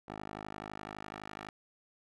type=tone with band-pass filter sweep; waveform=10% pulse; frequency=51.91 Hz; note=G#1; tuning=in tune; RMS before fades=-45 dBFS; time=0.08-1.5 s; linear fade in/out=5 ms; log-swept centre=770 to 1500 Hz; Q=0.74; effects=none